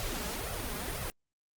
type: noise with flanger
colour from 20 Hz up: pink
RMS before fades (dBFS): -36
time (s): 0-1.1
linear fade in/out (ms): 0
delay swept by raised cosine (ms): 1.5 to 4.9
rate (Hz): 2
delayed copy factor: +0.95
effects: Opus 48 kbps